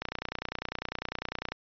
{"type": "click train", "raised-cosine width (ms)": 0.3, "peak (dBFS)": -16, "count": 46, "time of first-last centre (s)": [0.02, 1.52], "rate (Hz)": 30, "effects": ["resampled to 11025 Hz"]}